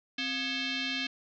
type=tone with frequency modulation; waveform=sine; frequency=263.3 Hz; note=C4; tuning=11 cents sharp; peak=-30 dBFS; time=0.18-1.07 s; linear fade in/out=5 ms; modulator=967 Hz; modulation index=4.1; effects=none